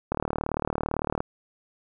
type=click train; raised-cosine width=1 ms; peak=-12 dBFS; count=42; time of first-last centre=0.12-1.205 s; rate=37.8 Hz; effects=none